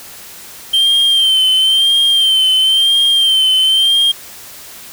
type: tone with vibrato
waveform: triangle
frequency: 3136 Hz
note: G7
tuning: in tune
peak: -7 dBFS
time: 0.73-4.12 s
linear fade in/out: 10 ms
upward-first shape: sine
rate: 0.98 Hz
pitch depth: 46 cents each way
effects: white hiss -34 dBFS RMS until 4.92 s